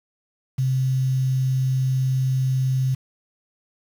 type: tone with quantisation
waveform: sine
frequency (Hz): 130.81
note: C3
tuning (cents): 0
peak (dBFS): -18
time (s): 0.58-2.95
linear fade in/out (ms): 10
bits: 7
effects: none